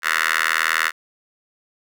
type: tone with high-pass filter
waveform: 10% pulse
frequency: 80.2 Hz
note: E2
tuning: 47 cents flat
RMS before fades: -20 dBFS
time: 0.02-0.92 s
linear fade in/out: 50 ms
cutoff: 1600 Hz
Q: 7.5
effects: none